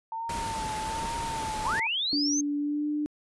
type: tone with vibrato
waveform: sine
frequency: 896 Hz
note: A5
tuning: 31 cents sharp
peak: -31 dBFS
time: 0.12-1.87 s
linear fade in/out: 2 ms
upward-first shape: triangle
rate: 1.2 Hz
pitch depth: 67 cents each way
type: noise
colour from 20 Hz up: pink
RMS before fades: -36 dBFS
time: 0.29-1.8 s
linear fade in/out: 5 ms
type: linear sweep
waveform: sine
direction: up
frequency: 857 to 6440 Hz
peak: -26 dBFS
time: 1.65-2.41 s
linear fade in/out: 5 ms
type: tone with pitch glide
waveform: sine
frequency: 290.2 to 297.8 Hz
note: D4 to D4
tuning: -21 to +24 cents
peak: -26 dBFS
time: 2.13-3.06 s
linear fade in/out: 0 ms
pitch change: +45 cents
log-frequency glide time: 2.58-2.87 s
effects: resampled to 24000 Hz